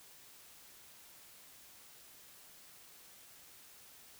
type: silence
effects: white hiss -58 dBFS RMS until 4.19 s